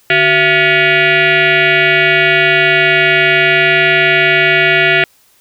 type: tone with frequency modulation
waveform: sine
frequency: 149.8 Hz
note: D3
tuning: 35 cents sharp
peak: -7 dBFS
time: 0.1-5.04 s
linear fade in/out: 2 ms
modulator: 525 Hz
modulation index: 5.1
effects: white hiss -51 dBFS RMS until 5.4 s